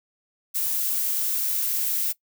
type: noise with high-pass filter sweep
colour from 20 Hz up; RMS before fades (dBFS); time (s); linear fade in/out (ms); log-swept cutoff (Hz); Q
violet; -25; 0.54-2.13; 20; 720 to 1700; 1.4
effects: noise-tail reverb RT60 0.1 s tail -20 dB re dry